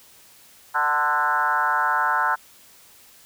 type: tone with frequency modulation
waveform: sine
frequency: 1183 Hz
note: D6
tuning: 12 cents sharp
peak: -18 dBFS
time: 0.74-2.36 s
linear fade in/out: 20 ms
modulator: 146 Hz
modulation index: 2.7
effects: white hiss -51 dBFS RMS until 3.25 s